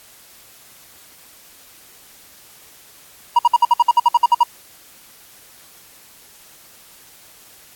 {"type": "tone bursts", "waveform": "triangle", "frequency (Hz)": 954, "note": "A#5", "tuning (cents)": 40, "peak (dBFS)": -6, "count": 13, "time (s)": [3.36, 4.434], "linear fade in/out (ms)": 5, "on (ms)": 30, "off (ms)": 57, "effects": ["white hiss -46 dBFS RMS until 7.75 s", "AAC 64 kbps"]}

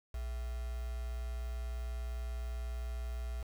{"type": "tone with quantisation", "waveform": "sine", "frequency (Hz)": 60.1, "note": "B1", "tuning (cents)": -46, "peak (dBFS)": -36, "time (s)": [0.14, 3.43], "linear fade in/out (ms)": 5, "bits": 8, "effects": []}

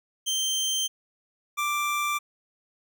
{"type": "tone pair in turn", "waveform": "25% pulse", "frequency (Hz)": [3136, 1177.1], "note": ["G7", "D6"], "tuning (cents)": [0, 4], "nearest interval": "octave + perfect fourth", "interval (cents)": 1696, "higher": "first", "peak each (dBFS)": -21, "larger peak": "neither", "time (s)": [[0.26, 0.88], [1.57, 2.19]], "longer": "neither", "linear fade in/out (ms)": 20, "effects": []}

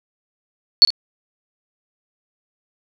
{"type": "tone with echo", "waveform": "sine", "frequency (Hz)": 4435, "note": "C#8", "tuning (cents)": 0, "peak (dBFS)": -4, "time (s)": [0.82, 0.85], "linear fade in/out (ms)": 0, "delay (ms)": 54, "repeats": 1, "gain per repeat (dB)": -15, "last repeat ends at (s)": 0.904, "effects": []}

